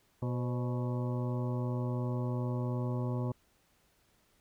harmonic tone with a mistuned harmonic, 122.7 Hz, B2, 11 cents flat, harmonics 1 / 2 / 3 / 4 / 5 / 7 / 8 / 9, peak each -32 / -38 / -42 / -44 / -46 / -49 / -50 / -51 dBFS, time 0.22-3.32 s, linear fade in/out 5 ms, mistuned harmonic 4, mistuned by +74 cents, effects pink hiss -70 dBFS RMS until 4.4 s

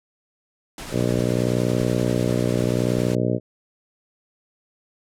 pink noise with tremolo, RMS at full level -33 dBFS, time 0.78-3.15 s, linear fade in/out 2 ms, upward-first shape triangle, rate 10 Hz, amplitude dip 30%
harmonic tone, 60.7 Hz, B1, 29 cents flat, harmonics 2 / 3 / 4 / 5 / 6 / 7 / 8 / 9 / 10, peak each -24 / -26 / -27 / -28 / -29 / -29 / -30 / -31 / -31 dBFS, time 0.91-3.4 s, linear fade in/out 50 ms
effects low-pass 11000 Hz 12 dB/octave

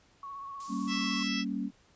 sine tone with vibrato, 1108.7 Hz, C#6, in tune, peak -39 dBFS, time 0.23-1.23 s, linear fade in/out 2 ms, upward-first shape sine, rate 16 Hz, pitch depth 27 cents each way
white high-pass noise, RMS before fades -45 dBFS, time 0.6-1.28 s, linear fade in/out 2 ms, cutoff 5600 Hz, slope 12 dB/octave
sine chord, G diminished, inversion none, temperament equal, 196 / 233.1 / 277.2 Hz, G3 / Bb3 / Db4, 0 / 0 / 0 cents, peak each -35 dBFS, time 0.68-1.71 s, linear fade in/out 50 ms
harmonic tone, 659.3 Hz, E5, in tune, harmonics 2 / 3 / 4 / 5 / 6 / 7 / 8 / 9, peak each -45 / -40 / -38 / -39 / -49 / -45 / -38 / -47 dBFS, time 0.87-1.45 s, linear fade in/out 50 ms
effects pink hiss -64 dBFS RMS until 1.95 s + resampled to 16000 Hz

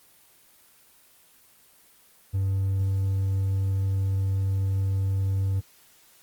triangle tone with hard clipping, 96.8 Hz, G2, 21 cents flat, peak -23 dBFS, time 2.33-5.61 s, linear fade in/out 20 ms, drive 5 dB, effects white hiss -57 dBFS RMS until 6.22 s + Opus 24 kbps

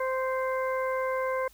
harmonic tone, 521 Hz, C5, 7 cents flat, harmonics 1 / 2 / 3 / 4, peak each -28 / -32 / -38 / -39 dBFS, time 0-1.48 s, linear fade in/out 5 ms, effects added 50 Hz sine -58 dBFS peak until 1.53 s + white hiss -59 dBFS RMS until 1.53 s

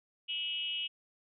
sine tone with frequency modulation, 2922 Hz, F#7, 22 cents flat, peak -33 dBFS, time 0.28-0.88 s, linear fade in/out 20 ms, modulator 307 Hz, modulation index 0.83, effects none

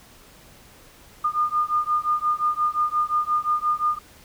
sine beating tone pair, 1213 / 1218.7 Hz, D#6 / D#6, -44 / -36 cents, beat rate 5.7 Hz, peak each -23 dBFS, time 1.24-3.99 s, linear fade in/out 10 ms, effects pink hiss -50 dBFS RMS until 4.24 s

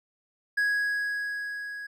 triangle tone with level ramp, 1661.2 Hz, G#6, in tune, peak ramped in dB -20 to -34 dBFS, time 0.57-1.87 s, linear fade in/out 10 ms, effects none

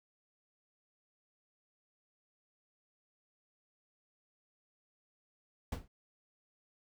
brown noise with exponential decay, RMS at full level -30 dBFS, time 5.72-5.88 s, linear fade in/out 5 ms, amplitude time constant 34 ms, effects none

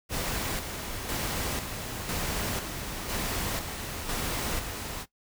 pink noise with tremolo, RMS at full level -31 dBFS, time 0.09-5.06 s, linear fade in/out 50 ms, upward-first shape square, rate 1 Hz, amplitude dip 45%, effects noise-tail reverb RT60 0.1 s tail -17 dB re dry

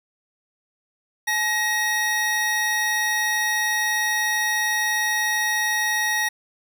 square tone cluster, 857 / 1888 / 3735 Hz, A5 / A#6 / A#7, -46 / +22 / +3 cents, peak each -29 / -22 / -31 dBFS, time 1.27-6.29 s, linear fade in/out 10 ms, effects none

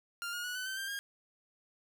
sawtooth tone with pitch steps, 1396.9 / 1432 / 1468 / 1505 / 1542.8 / 1581.6 / 1621.4 Hz, F6 / F6 / F#6 / F#6 / G6 / G6 / G#6, 0 / +43 / -14 / +29 / -28 / +15 / -42 cents, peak -33 dBFS, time 0.22-0.99 s, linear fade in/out 0 ms, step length 110 ms, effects none

